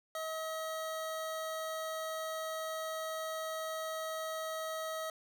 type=tone; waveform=25% pulse; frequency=638 Hz; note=D#5; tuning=43 cents sharp; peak=-33 dBFS; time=0.15-5.1 s; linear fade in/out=2 ms; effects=none